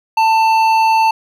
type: tone with hard clipping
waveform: sine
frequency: 890 Hz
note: A5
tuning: 20 cents sharp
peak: -11 dBFS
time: 0.17-1.11 s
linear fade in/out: 5 ms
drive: 9 dB
effects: none